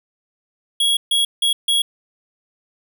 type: tone bursts at uneven times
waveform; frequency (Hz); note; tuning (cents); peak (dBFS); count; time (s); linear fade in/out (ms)
square; 3322; G#7; 0; -15; 4; 0.8-0.97 / 1.11-1.25 / 1.42-1.53 / 1.68-1.82; 5
effects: none